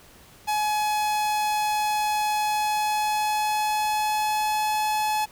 45% pulse tone with pitch glide, 846 to 854.3 Hz, G#5 to G#5, +32 to +49 cents, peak -22 dBFS, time 0.47-5.26 s, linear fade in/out 20 ms, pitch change +17 cents, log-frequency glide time 2.35-4.77 s, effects pink hiss -51 dBFS RMS until 5.31 s

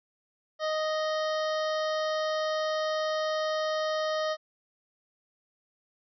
harmonic tone with a mistuned harmonic, 622.3 Hz, D#5, in tune, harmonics 1 / 2 / 3 / 5 / 6 / 7 / 8 / 9, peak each -28 / -34 / -38 / -42 / -44 / -45 / -46 / -47 dBFS, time 0.59-4.37 s, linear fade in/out 50 ms, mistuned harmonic 7, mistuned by -22 cents, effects none

